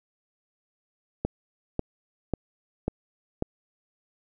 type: click train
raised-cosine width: 2 ms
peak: -12 dBFS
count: 5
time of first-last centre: 1.25-3.424 s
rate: 1.84 Hz
effects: none